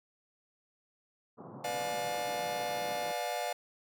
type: band-pass noise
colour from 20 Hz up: pink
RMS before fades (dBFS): -48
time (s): 1.37-3.13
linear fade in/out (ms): 20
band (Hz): 120 to 1200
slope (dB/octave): 48
type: chord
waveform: 45% pulse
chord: B diminished seventh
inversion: none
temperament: just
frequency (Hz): 493.9 / 592.7 / 711.2 / 853.4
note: B4 / D5 / F5 / Ab5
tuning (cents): 0 / +16 / +31 / +47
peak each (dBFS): -42 / -38 / -36 / -41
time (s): 1.64-3.53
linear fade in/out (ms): 5
effects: none